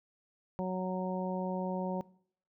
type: harmonic tone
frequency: 185 Hz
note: F#3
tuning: in tune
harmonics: 1 / 2 / 3 / 4 / 5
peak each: -34 / -40 / -38 / -43 / -42 dBFS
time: 0.59-2.01 s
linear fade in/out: 0 ms
effects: noise-tail reverb RT60 0.6 s tail -21 dB re dry